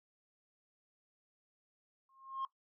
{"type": "tone with exponential growth", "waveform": "sine", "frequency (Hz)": 1071, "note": "C6", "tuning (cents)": 40, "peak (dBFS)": -31, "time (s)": [2.09, 2.45], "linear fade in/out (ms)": 2, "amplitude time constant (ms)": 78, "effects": ["noise-tail reverb RT60 0.1 s tail -18 dB re dry", "tanh soft clip ceiling -33 dBFS"]}